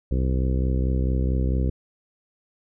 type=harmonic tone; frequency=64.5 Hz; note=C2; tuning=24 cents flat; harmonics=1 / 2 / 3 / 4 / 5 / 6 / 7 / 8; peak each=-21 / -27 / -31 / -33 / -35 / -37 / -38 / -39 dBFS; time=0.11-1.7 s; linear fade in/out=5 ms; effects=none